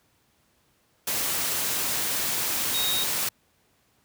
sine tone in noise, 3756 Hz, A#7, 12 cents sharp, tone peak -26 dBFS, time 2.74-3.04 s, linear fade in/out 5 ms, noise white, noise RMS -27 dBFS, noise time 1.07-3.29 s, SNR -2 dB, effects pink hiss -66 dBFS RMS until 4.04 s + high-pass 60 Hz 12 dB/octave

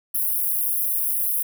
white high-pass noise, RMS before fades -23 dBFS, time 0.14-1.43 s, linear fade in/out 10 ms, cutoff 10000 Hz, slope 96 dB/octave, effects none

